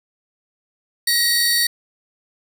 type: tone pair together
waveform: sawtooth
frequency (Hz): 1900 / 4519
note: A#6 / C#8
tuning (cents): +33 / +33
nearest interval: octave + minor third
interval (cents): 1500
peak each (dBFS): -17 / -14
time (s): 1.07-1.67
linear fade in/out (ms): 5
effects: 7-bit